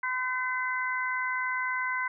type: harmonic tone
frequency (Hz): 509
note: C5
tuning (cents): -48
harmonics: 2 / 3 / 4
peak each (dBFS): -32 / -32 / -32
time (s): 0.03-2.08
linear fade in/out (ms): 5
effects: none